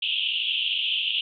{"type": "band-pass noise", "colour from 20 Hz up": "pink", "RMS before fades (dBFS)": -26, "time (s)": [0.02, 1.21], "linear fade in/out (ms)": 5, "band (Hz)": [2700, 3400], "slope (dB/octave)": 96, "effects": []}